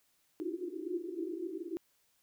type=band-pass noise; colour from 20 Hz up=pink; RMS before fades=-39 dBFS; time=0.4-1.77 s; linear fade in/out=0 ms; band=320 to 370 Hz; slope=96 dB/octave; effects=white hiss -73 dBFS RMS until 2.22 s